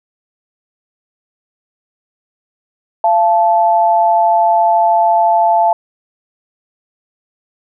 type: tone pair together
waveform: sine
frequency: 685 / 873.1 Hz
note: F5 / A5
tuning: -34 / -14 cents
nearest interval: major third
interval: 420 cents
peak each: -11 dBFS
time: 3.04-5.73 s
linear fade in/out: 2 ms
effects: none